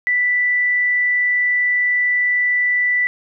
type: tone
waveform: sine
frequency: 1975.5 Hz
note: B6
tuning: in tune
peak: -14 dBFS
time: 0.07-3.07 s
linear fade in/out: 0 ms
effects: none